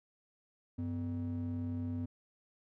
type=ring-modulated tone; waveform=triangle; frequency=173.9 Hz; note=F3; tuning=7 cents flat; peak=-29 dBFS; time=0.78-2.06 s; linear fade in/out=10 ms; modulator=77.4 Hz; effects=tanh soft clip ceiling -26 dBFS